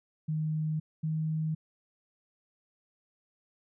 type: tone pair in turn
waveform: sine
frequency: 155.56 / 157.28 Hz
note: D#3 / D#3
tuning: 0 / +19 cents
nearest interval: unison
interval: 19 cents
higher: second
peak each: -28 dBFS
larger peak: neither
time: 0.28-0.8 / 1.03-1.55 s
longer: neither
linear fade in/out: 10 ms
effects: none